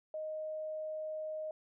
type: tone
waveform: sine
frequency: 622.3 Hz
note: D#5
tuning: in tune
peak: -37 dBFS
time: 0.14-1.51 s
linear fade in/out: 2 ms
effects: none